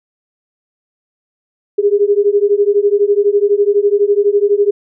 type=beating tone pair; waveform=sine; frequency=402 / 414 Hz; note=G4 / G#4; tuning=+44 / -5 cents; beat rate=12 Hz; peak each=-12 dBFS; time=1.78-4.71 s; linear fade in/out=10 ms; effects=none